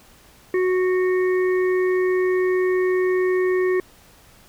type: harmonic tone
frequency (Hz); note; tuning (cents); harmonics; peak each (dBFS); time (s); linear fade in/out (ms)
368.5; F#4; -7; 1 / 3 / 5 / 6; -17 / -33 / -30 / -36; 0.54-3.8; 2
effects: pink hiss -51 dBFS RMS until 4.48 s